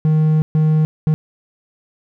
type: tone bursts at uneven times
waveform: triangle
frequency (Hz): 155.56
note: D#3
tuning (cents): 0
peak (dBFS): -9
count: 3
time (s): 0.05-0.42 / 0.55-0.85 / 1.07-1.14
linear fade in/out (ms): 0
effects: none